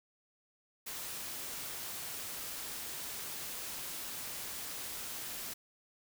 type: noise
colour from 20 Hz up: white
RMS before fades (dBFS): -42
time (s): 0.86-5.54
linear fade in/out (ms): 10
effects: none